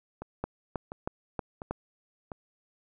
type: two click trains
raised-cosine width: 1 ms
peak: -17 / -24 dBFS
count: 5 / 4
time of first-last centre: 0.44-1.71 / 0.22-2.318 s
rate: 3.15 / 1.43 Hz
effects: none